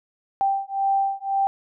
sine beating tone pair, 784 / 785.9 Hz, G5 / G5, 0 / +4 cents, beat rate 1.9 Hz, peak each -23 dBFS, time 0.41-1.47 s, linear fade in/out 0 ms, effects none

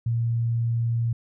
sine tone, 116.5 Hz, A#2, 1 cent flat, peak -21 dBFS, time 0.06-1.13 s, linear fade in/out 5 ms, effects none

